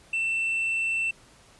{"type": "tone with hard clipping", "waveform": "triangle", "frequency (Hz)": 2680, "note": "E7", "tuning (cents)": 28, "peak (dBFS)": -23, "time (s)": [0.13, 1.11], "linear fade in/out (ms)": 5, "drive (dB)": 1, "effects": ["pink hiss -55 dBFS RMS until 1.59 s", "resampled to 24000 Hz"]}